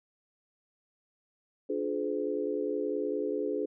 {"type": "chord", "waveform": "sine", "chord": "D diminished seventh", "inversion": "none", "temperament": "just", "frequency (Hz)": [293.7, 352.4, 422.9, 507.5], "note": ["D4", "F4", "Ab4", "Cb5"], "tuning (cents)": [0, 16, 31, 47], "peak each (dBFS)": [-35, -37, -32, -36], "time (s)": [1.69, 3.66], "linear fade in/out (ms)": 10, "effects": []}